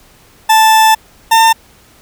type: tone pair in turn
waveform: 40% pulse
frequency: 880 / 901.6 Hz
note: A5 / A5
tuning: 0 / +42 cents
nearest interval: unison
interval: 42 cents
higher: second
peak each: -4 dBFS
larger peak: neither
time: 0.49-0.95 / 1.31-1.53 s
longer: first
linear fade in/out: 10 ms
effects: pink hiss -45 dBFS RMS until 2.01 s